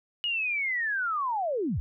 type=linear sweep; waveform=sine; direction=down; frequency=2907 to 51.91 Hz; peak=-26 dBFS; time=0.24-1.8 s; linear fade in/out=0 ms; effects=none